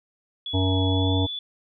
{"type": "tone with pitch glide", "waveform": "sine", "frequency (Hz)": [3387, 3454], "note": ["G#7", "A7"], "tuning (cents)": [33, -33], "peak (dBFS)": -29, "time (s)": [0.46, 1.39], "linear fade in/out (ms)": 2, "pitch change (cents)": 34, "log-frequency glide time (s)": [0.86, 1.15]}
{"type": "harmonic tone", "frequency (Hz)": 94, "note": "F#2", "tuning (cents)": 28, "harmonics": [1, 3, 5, 7, 9, 10], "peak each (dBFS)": [-21, -25, -31, -34, -35, -38], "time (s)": [0.53, 1.27], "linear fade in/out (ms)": 20}
{"effects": []}